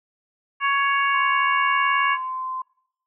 harmonic tone, 557 Hz, C#5, 8 cents sharp, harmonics 2 / 3 / 4 / 5, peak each -20 / -24 / -26 / -28 dBFS, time 0.6-2.18 s, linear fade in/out 50 ms
sine tone with pitch glide, 1046.5 to 1035.1 Hz, C6 to C6, 0 to -19 cents, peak -26 dBFS, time 1.14-2.62 s, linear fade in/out 5 ms, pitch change -19 cents, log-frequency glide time 1.24-1.54 s
effects noise-tail reverb RT60 0.7 s tail -23 dB re dry

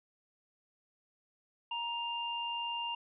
sine tone pair together, 940.9 / 2800 Hz, A#5 / F7, +16 / +4 cents, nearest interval octave + perfect fifth, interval 1888 cents, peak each -37 / -37 dBFS, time 1.71-2.95 s, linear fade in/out 5 ms, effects none

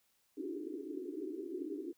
pink band-pass noise, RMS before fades -42 dBFS, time 0.37-1.93 s, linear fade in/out 10 ms, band 280 to 410 Hz, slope 96 dB/octave, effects white hiss -75 dBFS RMS until 1.97 s

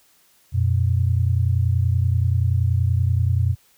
sine tone pair together, 89.5 / 119.99 Hz, F2 / B2, +43 / -50 cents, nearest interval perfect fourth, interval 507 cents, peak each -18 / -20 dBFS, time 0.52-3.56 s, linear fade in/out 50 ms, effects white hiss -58 dBFS RMS until 3.77 s

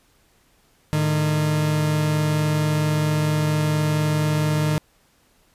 40% pulse tone pair together, 108.2 / 152.6 Hz, A2 / D#3, -29 / -33 cents, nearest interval tritone, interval 596 cents, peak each -27 / -18 dBFS, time 0.93-4.78 s, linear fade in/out 0 ms, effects pink hiss -60 dBFS RMS until 5.54 s + resampled to 32000 Hz

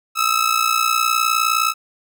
sawtooth ring-modulated tone, 1300 Hz, E6, 24 cents flat, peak -9 dBFS, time 0.15-1.74 s, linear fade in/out 50 ms, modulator 29.8 Hz, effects none

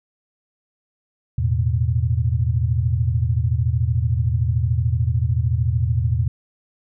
sine chord, E suspended fourth, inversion none, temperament equal, 82.41 / 110 / 123.47 Hz, E2 / A2 / B2, 0 / 0 / 0 cents, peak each -21 dBFS, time 1.38-6.28 s, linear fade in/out 5 ms, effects none

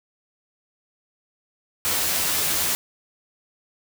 white noise with comb filter, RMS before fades -23 dBFS, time 1.85-2.75 s, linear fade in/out 0 ms, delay 12 ms, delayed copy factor +0.6, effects none

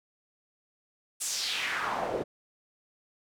pink noise with band-pass filter sweep, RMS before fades -32 dBFS, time 1.2-2.24 s, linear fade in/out 20 ms, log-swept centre 9000 to 380 Hz, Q 2.4, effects none

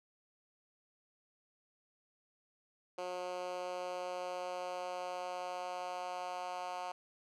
10% pulse tone with high-pass filter sweep, 180.5 Hz, F#3, 43 cents flat, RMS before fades -41 dBFS, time 2.98-6.92 s, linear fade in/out 5 ms, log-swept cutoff 470 to 750 Hz, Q 2.4, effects low-pass 7000 Hz 12 dB/octave

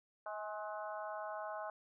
harmonic tone with a mistuned harmonic, 212.5 Hz, G#3, 40 cents sharp, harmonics 3 / 4 / 5 / 6 / 7, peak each -44 / -46 / -48 / -50 / -51 dBFS, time 0.26-1.7 s, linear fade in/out 2 ms, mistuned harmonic 4, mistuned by -32 cents, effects none

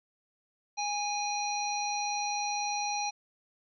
harmonic tone, 823 Hz, G#5, 16 cents flat, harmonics 1 / 3 / 5 / 7, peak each -32 / -38 / -38 / -37 dBFS, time 0.77-3.11 s, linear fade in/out 20 ms, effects none

